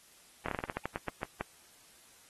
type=slowing click train; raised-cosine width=0.5 ms; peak=-19 dBFS; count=13; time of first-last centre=0.46-1.41 s; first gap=24 ms; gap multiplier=1.2; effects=white hiss -60 dBFS RMS until 2.29 s + AAC 32 kbps